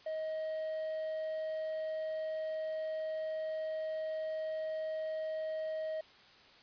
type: tone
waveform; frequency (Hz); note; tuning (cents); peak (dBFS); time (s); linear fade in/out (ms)
triangle; 630; D#5; +21; -33; 0.06-6.01; 5
effects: white hiss -59 dBFS RMS until 6.62 s + resampled to 11025 Hz